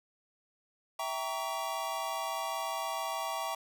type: chord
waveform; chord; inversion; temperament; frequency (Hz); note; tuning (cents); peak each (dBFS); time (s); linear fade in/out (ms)
square; E diminished seventh; none; equal with one note detuned; 659.3 / 784 / 932.3 / 1131.4; E5 / G5 / Bb5 / Db6; 0 / 0 / 0 / +35; -40 / -40 / -40 / -39; 0.99-3.55; 5
effects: none